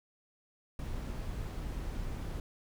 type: noise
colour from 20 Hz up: brown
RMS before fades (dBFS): -38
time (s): 0.79-2.4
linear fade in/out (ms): 2
effects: none